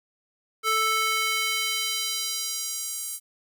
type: tone with high-pass filter sweep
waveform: square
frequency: 440 Hz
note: A4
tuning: in tune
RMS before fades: -27 dBFS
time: 0.63-3.2 s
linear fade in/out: 50 ms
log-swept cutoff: 1100 to 9200 Hz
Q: 1.3
effects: none